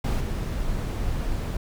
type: noise with level steps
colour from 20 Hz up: brown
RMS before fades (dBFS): -23 / -27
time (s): 0.04-1.57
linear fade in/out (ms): 5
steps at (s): 0.2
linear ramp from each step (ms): 10
effects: none